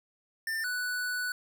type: tone pair in turn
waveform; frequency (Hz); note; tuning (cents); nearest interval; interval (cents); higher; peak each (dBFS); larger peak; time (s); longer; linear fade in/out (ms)
square; 1793 / 1483.1; A6 / F#6; +32 / +4; minor third; 328; first; -31 / -31; neither; 0.47-0.64 / 0.64-1.32; second; 2
effects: none